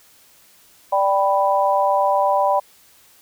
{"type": "chord", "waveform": "sine", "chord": "G major", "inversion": "second", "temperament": "equal", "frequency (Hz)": [587.3, 784, 987.8], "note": ["D5", "G5", "B5"], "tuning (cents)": [0, 0, 0], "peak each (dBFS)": -19, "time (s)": [0.92, 2.6], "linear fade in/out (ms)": 10, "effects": ["white hiss -52 dBFS RMS until 3.21 s"]}